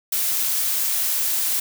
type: noise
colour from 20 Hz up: blue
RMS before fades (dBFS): -22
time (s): 0.12-1.6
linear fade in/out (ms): 5
effects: none